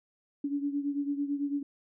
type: beating tone pair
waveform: sine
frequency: 283 / 292 Hz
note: C#4 / D4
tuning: +36 / -10 cents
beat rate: 9 Hz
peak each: -30 / -35 dBFS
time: 0.44-1.63 s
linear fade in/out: 5 ms
effects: none